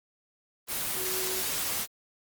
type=tone in noise; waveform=sine; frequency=373.5 Hz; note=F#4; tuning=16 cents sharp; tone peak=-36 dBFS; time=0.94-1.43 s; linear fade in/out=50 ms; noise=white; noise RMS=-31 dBFS; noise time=0.67-1.87 s; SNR=-8 dB; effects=Opus 24 kbps